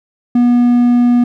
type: tone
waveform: triangle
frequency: 242.4 Hz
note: B3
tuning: 32 cents flat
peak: -5 dBFS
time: 0.35-1.24 s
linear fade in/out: 5 ms
effects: none